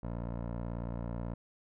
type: tone with low-pass filter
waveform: 15% pulse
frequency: 58.3 Hz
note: A#1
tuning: 1 cent sharp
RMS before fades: -38 dBFS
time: 0.03-1.34 s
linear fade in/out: 5 ms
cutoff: 920 Hz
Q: 1
effects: none